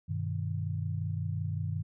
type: chord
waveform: sine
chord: G augmented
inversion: none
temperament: equal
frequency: 98 / 123.47 / 155.56 Hz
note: G2 / B2 / D#3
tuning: 0 / 0 / 0 cents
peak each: -33 / -38 / -35 dBFS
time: 0.08-1.83 s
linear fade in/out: 20 ms
effects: none